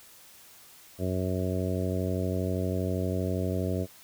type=harmonic tone; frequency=92.5 Hz; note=F#2; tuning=in tune; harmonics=1 / 2 / 3 / 4 / 5 / 6 / 7; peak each=-30 / -33 / -35 / -36 / -37 / -38 / -38 dBFS; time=0.98-3.87 s; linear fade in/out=50 ms; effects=white hiss -53 dBFS RMS until 4.03 s